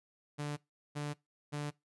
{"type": "tone bursts", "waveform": "sawtooth", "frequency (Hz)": 146.9, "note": "D3", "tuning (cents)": 1, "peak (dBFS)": -32, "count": 3, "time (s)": [0.38, 1.71], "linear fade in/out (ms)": 20, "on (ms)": 190, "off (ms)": 380, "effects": ["noise-tail reverb RT60 0.2 s tail -22 dB re dry", "resampled to 24000 Hz"]}